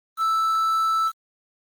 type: tone with quantisation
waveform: triangle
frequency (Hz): 1318.5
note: E6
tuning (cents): 0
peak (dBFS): -17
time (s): 0.17-1.12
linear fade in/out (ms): 50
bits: 7
effects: Opus 24 kbps